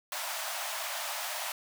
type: high-pass noise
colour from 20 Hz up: pink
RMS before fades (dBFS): -36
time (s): 0.12-1.52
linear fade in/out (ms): 2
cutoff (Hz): 590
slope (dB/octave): 96
effects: none